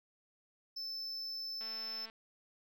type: tone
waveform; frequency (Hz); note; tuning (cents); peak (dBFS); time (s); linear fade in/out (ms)
triangle; 5274; E8; 0; -38; 0.76-2.06; 10
type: click train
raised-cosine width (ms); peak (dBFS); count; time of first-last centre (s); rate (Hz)
0.3; -37; 110; 1.61-2.099; 223
effects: none